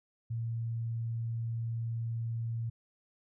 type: tone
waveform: sine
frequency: 115.1 Hz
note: A#2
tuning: 22 cents flat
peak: -32 dBFS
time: 0.3-2.7 s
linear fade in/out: 10 ms
effects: none